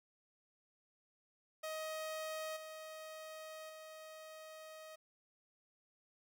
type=tone with level steps; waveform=sawtooth; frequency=629 Hz; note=D#5; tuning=19 cents sharp; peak=-37 / -44 / -47 dBFS; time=1.63-4.96 s; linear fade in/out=10 ms; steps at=2.56 / 3.69 s; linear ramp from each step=10 ms; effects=13-bit